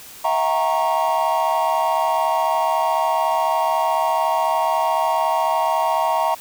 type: tone cluster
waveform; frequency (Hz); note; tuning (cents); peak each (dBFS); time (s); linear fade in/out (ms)
triangle; 649 / 723 / 793 / 930 / 1101; E5 / F#5 / G5 / A#5 / C#6; -27 / -40 / +20 / -4 / -12; -21 / -23 / -25 / -18 / -24; 0.24-6.35; 10
effects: white hiss -40 dBFS RMS until 6.4 s